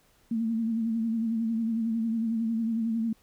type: tone with vibrato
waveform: sine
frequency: 226.3 Hz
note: A3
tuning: 49 cents sharp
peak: -25 dBFS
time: 0.31-3.13 s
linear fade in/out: 5 ms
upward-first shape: sine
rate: 11 Hz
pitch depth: 48 cents each way
effects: pink hiss -64 dBFS RMS until 3.22 s